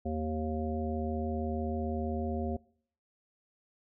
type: harmonic tone with a mistuned harmonic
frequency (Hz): 77.78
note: D#2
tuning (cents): 0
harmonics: 1 / 3 / 5 / 7 / 9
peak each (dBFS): -35 / -35 / -39 / -40 / -40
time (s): 0.05-2.57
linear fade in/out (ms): 10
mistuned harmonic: 1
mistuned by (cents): +45
effects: noise-tail reverb RT60 0.6 s tail -23 dB re dry